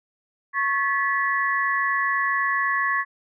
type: tone cluster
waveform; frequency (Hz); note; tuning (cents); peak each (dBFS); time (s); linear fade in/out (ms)
sine; 1102 / 1726 / 1954; C#6 / A6 / B6; -11 / -34 / -19; -24 / -24 / -26; 0.53-3.05; 50
effects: none